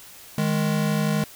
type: tone pair together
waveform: square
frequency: 155.6 / 207.7 Hz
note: D#3 / G#3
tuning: 0 / 0 cents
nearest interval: perfect fourth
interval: 500 cents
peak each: -24 dBFS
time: 0.38-1.24 s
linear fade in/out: 2 ms
effects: white hiss -45 dBFS RMS until 1.35 s